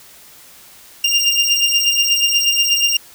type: beating tone pair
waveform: 25% pulse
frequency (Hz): 2794 / 2802.3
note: F7 / F7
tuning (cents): 0 / +5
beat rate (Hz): 8.3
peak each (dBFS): -12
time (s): 1.04-2.97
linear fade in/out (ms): 5
effects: white hiss -43 dBFS RMS until 3.14 s